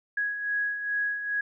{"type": "beating tone pair", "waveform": "sine", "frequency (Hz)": [1661.2, 1663.6], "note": ["G#6", "G#6"], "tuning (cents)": [0, 2], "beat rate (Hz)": 2.4, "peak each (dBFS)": [-35, -27], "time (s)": [0.17, 1.41], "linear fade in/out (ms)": 5, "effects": []}